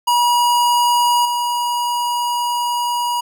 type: tone with level steps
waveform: square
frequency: 963 Hz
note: B5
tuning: 44 cents flat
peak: -13 / -18 dBFS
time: 0.07-3.21 s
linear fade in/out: 10 ms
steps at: 1.25 s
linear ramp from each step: 5 ms
effects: none